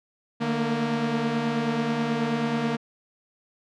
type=tone cluster; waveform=sawtooth; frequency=150.1 / 224.2 / 233.5 Hz; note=D3 / A3 / A#3; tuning=+38 / +33 / +3 cents; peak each=-27 / -28 / -21 dBFS; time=0.4-2.77 s; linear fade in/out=20 ms; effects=low-pass 4000 Hz 12 dB/octave